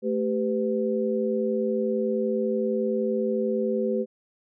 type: tone cluster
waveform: sine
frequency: 221.4 / 391.3 / 502 Hz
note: A3 / G4 / B4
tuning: +11 / -3 / +28 cents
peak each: -27 dBFS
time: 0.02-4.06 s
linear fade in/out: 50 ms
effects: none